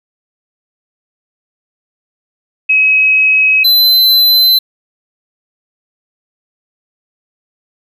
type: tone pair in turn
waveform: sine / square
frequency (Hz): 2551 / 4049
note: D#7 / B7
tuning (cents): +43 / +42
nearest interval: minor sixth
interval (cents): 799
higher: second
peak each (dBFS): -6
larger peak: neither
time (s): 2.69-3.64 / 3.64-4.59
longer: neither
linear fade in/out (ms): 10
effects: none